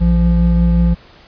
triangle tone pair together, 59.15 / 171.9 Hz, A#1 / F3, +26 / -27 cents, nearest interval octave + tritone, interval 1847 cents, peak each -10 dBFS, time 0-0.95 s, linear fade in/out 20 ms, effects pink hiss -44 dBFS RMS until 1.27 s + resampled to 11025 Hz

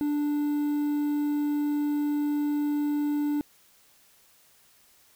triangle tone with quantisation, 293.7 Hz, D4, in tune, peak -22 dBFS, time 0.01-3.41 s, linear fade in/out 0 ms, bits 8, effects white hiss -60 dBFS RMS until 5.15 s

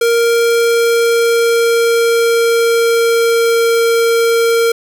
square tone with pitch glide, 466.2 to 461.9 Hz, A#4 to A#4, 0 to -16 cents, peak -10 dBFS, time 0.01-4.72 s, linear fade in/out 5 ms, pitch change -16 cents, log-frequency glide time 0.33-3.84 s, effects none

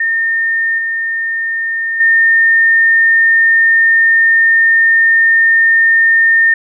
sine tone with level steps, 1820 Hz, A#6, 42 cents flat, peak -11 / -14 / -6 dBFS, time 0-6.54 s, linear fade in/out 5 ms, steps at 0.78 / 2 s, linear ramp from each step 5 ms, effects none

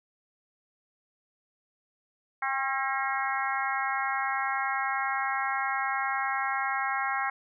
harmonic tone with a mistuned harmonic, 269.9 Hz, C#4, 46 cents flat, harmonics 3 / 4 / 5 / 6 / 7 / 8, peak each -32 / -33 / -34 / -35 / -35 / -36 dBFS, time 2.42-7.3 s, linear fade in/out 5 ms, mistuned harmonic 3, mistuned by -23 cents, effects none

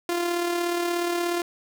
sawtooth tone with amplitude modulation, 346.8 Hz, F4, 12 cents flat, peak -18 dBFS, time 0.09-1.42 s, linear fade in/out 2 ms, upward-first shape sine, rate 36.8 Hz, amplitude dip 40%, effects none

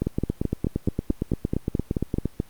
two click trains, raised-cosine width 3 ms, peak -10 / -10 dBFS, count 12 / 20, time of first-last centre 0.02-2.401 / 0.07-2.256 s, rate 4.62 / 8.69 Hz, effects pink hiss -54 dBFS RMS until 2.49 s + Opus 24 kbps

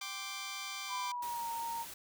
10% pulse chord, G suspended fourth, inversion none, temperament just, 784 / 1045.3 / 1176 Hz, G5 / C6 / D6, 0 / -2 / +2 cents, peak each -40 / -39 / -34 dBFS, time 0.01-1.12 s, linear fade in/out 5 ms
sine tone with pitch glide, 1000 to 927.7 Hz, B5 to A#5, +21 to -9 cents, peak -36 dBFS, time 0.88-1.86 s, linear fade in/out 50 ms, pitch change -130 cents, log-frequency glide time 0.99-1.48 s
white noise, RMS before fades -47 dBFS, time 1.22-1.94 s, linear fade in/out 5 ms
effects none

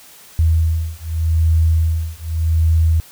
sine beating tone pair, 80.6 / 81.44 Hz, E2 / E2, -38 / -20 cents, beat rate 0.84 Hz, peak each -16 dBFS, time 0.39-3 s, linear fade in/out 0 ms, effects white hiss -43 dBFS RMS until 3.11 s

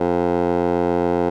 15% pulse tone with band-pass filter, 87.31 Hz, F2, in tune, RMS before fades -19 dBFS, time 0-1.3 s, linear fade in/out 10 ms, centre 540 Hz, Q 3.9, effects none

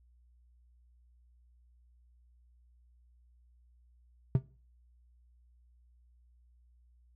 triangle tone with exponential decay, 130.81 Hz, C3, in tune, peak -16 dBFS, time 4.35-4.43 s, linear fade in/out 2 ms, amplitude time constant 16 ms, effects noise-tail reverb RT60 0.4 s tail -20 dB re dry + added 60 Hz sine -61 dBFS peak until 7.15 s

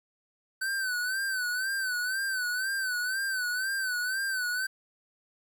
square tone with vibrato, 1525 Hz, G6, 48 cents flat, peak -29 dBFS, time 0.61-4.67 s, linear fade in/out 10 ms, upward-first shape sine, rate 2 Hz, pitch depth 79 cents each way, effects 10-bit

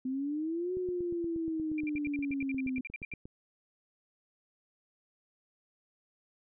sine exponential two-way sweep, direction up then down, 254.6 to 370 to 254.6 Hz, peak -31 dBFS, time 0.05-2.81 s, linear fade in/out 5 ms, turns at 0.74 s
click train, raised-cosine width 3 ms, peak -33 dBFS, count 22, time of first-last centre 0.77-3.255 s, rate 8.45 Hz
sine tone bursts, 2371 Hz, D7, 16 cents sharp, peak -37 dBFS, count 16, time 1.78-3.139 s, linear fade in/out 2 ms, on 24 ms, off 65 ms
effects none

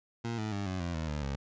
20% pulse tone with pitch steps, 116.54 / 108.11 / 100.29 / 93.03 / 86.3 / 80.06 / 74.27 / 68.9 Hz, A#2 / A2 / G2 / F#2 / F2 / D#2 / D2 / C#2, 0 / -30 / +40 / +10 / -20 / +50 / +20 / -10 cents, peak -28 dBFS, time 0.24-1.36 s, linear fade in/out 10 ms, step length 140 ms, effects resampled to 16000 Hz

